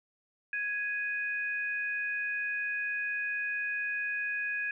sine tone pair together, 1664.6 / 2489 Hz, G#6 / D#7, +4 / 0 cents, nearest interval perfect fifth, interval 696 cents, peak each -32 / -35 dBFS, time 0.53-4.71 s, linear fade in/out 2 ms, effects none

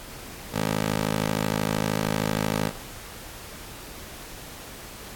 15% pulse tone with high-pass filter, 53 Hz, G#1, 36 cents sharp, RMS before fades -26 dBFS, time 0.52-2.72 s, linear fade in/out 50 ms, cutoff 200 Hz, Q 0.72, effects pink hiss -41 dBFS RMS until 5.15 s + AAC 64 kbps

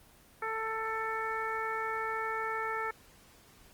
harmonic tone, 443.5 Hz, A4, 14 cents sharp, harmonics 1 / 2 / 3 / 4 / 5, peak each -39 / -38 / -36 / -39 / -42 dBFS, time 0.42-2.91 s, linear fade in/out 5 ms, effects pink hiss -59 dBFS RMS until 3.73 s + Opus 24 kbps

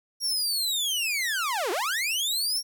sawtooth linear two-way sweep, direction down then up, 5650 to 329.6 to 5650 Hz, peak -22 dBFS, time 0.2-2.63 s, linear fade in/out 50 ms, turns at 1.71 s, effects none

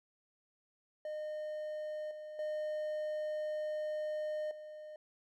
triangle tone with level steps, 611 Hz, D#5, 32 cents flat, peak -36 / -42 / -33 / -44 dBFS, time 1.05-4.96 s, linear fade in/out 2 ms, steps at 2.11 / 2.39 / 4.51 s, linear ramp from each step 2 ms, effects none

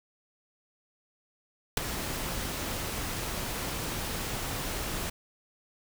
pink noise with ADSR envelope, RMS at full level -21 dBFS, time 1.77-5.1 s, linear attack 4 ms, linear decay 7 ms, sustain -13 dB, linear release 7 ms, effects none

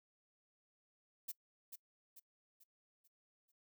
violet noise with echo, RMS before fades -43 dBFS, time 1.28-1.32 s, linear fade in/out 10 ms, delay 440 ms, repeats 5, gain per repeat -7 dB, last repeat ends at 3.52 s, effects noise-tail reverb RT60 0.1 s tail -23 dB re dry

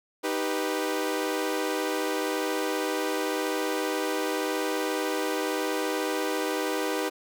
sawtooth chord, Eb augmented, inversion none, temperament equal, 311.1 / 392 / 493.9 Hz, Eb4 / G4 / B4, 0 / 0 / 0 cents, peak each -27 dBFS, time 0.23-7.1 s, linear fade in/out 20 ms, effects none

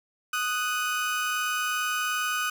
30% pulse tone pair together, 1244.5 / 1484.9 Hz, D#6 / F#6, 0 / +6 cents, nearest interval minor third, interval 306 cents, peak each -26 dBFS, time 0.33-2.5 s, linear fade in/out 5 ms, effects none

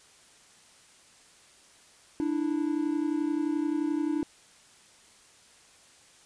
triangle tone pair together, 295.1 / 326.6 Hz, D4 / E4, +8 / -16 cents, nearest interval major second, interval 176 cents, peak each -26 / -28 dBFS, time 2.2-4.23 s, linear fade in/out 0 ms, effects white hiss -57 dBFS RMS until 6.25 s + resampled to 22050 Hz

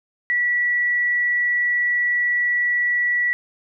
sine tone, 1946 Hz, B6, 26 cents flat, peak -17 dBFS, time 0.3-3.33 s, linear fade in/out 0 ms, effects none

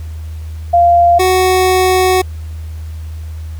sine / 25% pulse tone pair in turn, 693 / 371 Hz, F5 / F#4, -14 / +5 cents, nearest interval major seventh, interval 1081 cents, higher first, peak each -5 dBFS, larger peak neither, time 0.73-1.19 / 1.19-2.22 s, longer second, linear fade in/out 10 ms, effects added 79 Hz sine -22 dBFS peak until 3.59 s + pink hiss -44 dBFS RMS until 3.59 s

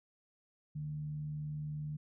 sine tone with frequency modulation, 150 Hz, D3, 37 cents sharp, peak -37 dBFS, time 0.75-1.97 s, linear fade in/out 10 ms, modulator 76.9 Hz, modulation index 0.2, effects none

